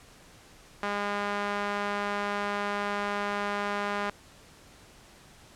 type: tone with band-pass filter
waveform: sawtooth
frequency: 203.8 Hz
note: G#3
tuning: 32 cents flat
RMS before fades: -31 dBFS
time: 0.83-4.1 s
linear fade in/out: 0 ms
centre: 1300 Hz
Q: 0.98
effects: pink hiss -54 dBFS RMS until 5.55 s + low-pass 10000 Hz 12 dB/octave